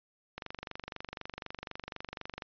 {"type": "click train", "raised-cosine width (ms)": 0.3, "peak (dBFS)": -23, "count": 50, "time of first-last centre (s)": [0.38, 2.422], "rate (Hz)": 24, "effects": ["resampled to 11025 Hz"]}